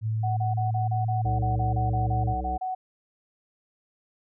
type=tone with pitch glide; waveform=sine; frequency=110 to 112.05 Hz; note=A2 to A2; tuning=0 to +32 cents; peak=-24 dBFS; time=0.01-2.36 s; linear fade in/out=50 ms; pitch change=+32 cents; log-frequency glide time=0.29-1.26 s
type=tone bursts; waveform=sine; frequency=745 Hz; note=F#5; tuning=12 cents sharp; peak=-27 dBFS; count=15; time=0.23-2.75 s; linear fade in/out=10 ms; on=140 ms; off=30 ms
type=harmonic tone; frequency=63.2 Hz; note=B1; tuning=41 cents sharp; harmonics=1 / 3 / 5 / 7 / 9; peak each=-30 / -40 / -39 / -42 / -42 dBFS; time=1.24-2.58 s; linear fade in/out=20 ms
effects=none